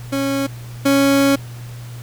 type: tone pair in turn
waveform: 30% pulse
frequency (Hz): 274.9 / 276.7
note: C#4 / C#4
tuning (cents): -14 / -3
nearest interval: unison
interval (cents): 11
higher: second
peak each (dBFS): -15 / -9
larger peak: second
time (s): 0.12-0.47 / 0.85-1.36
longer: second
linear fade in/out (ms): 10
effects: added 120 Hz sine -30 dBFS peak until 2.02 s + pink hiss -42 dBFS RMS until 2.02 s